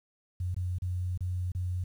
sine tone with dropouts, 90.4 Hz, F#2, 40 cents flat, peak -29 dBFS, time 0.4-1.84 s, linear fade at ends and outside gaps 5 ms, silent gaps 0.545-0.564 / 0.785-0.82 / 1.176-1.206 / 1.519-1.549 s, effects 10-bit

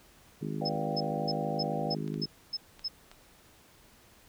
harmonic tone, 52 Hz, G#1, 3 cents sharp, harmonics 3 / 4 / 5 / 6 / 7 / 8, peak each -36 / -38 / -40 / -42 / -43 / -44 dBFS, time 0.41-2.26 s, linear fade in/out 10 ms
sine chord, G dominant seventh, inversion first, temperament just, 490 / 588 / 705.6 / 784 Hz, B4 / D5 / F5 / G5, -14 / +2 / +18 / 0 cents, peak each -38 dBFS, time 0.61-1.95 s, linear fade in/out 5 ms
sine tone bursts, 5200 Hz, E8, 24 cents flat, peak -30 dBFS, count 8, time 0.65-2.884 s, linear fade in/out 10 ms, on 43 ms, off 270 ms
clicks, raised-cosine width 0.2 ms, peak -32 dBFS, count 4, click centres 2.078 / 2.142 / 2.794 / 3.115 s
effects pink hiss -59 dBFS RMS until 4.28 s

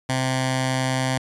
10% pulse tone with notch filter, 130.3 Hz, C3, 7 cents flat, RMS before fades -23 dBFS, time 0.09-1.18 s, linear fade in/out 5 ms, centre 410 Hz, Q 0.98, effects resampled to 24000 Hz

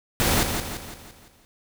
pink noise with echo, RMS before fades -21 dBFS, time 0.2-0.43 s, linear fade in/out 0 ms, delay 170 ms, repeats 6, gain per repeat -6 dB, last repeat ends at 1.45 s, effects none

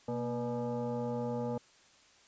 sine tone with frequency modulation, 124.5 Hz, B2, 14 cents sharp, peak -32 dBFS, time 0.08-1.58 s, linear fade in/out 5 ms, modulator 361 Hz, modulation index 1.7, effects white hiss -62 dBFS RMS until 2.27 s + resampled to 16000 Hz

